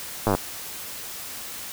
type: slowing click train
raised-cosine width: 1 ms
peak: -7 dBFS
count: 9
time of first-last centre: 0.27-0.35 s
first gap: 9 ms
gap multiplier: 1.03
effects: white hiss -36 dBFS RMS until 1.72 s